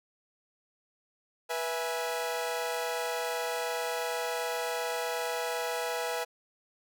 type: chord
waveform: sawtooth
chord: E major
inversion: second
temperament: equal with one note detuned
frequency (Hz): 488.8 / 659.3 / 830.6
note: B4 / E5 / G#5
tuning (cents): -18 / 0 / 0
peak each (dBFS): -30 / -32 / -33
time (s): 1.49-6.25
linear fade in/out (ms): 20
effects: none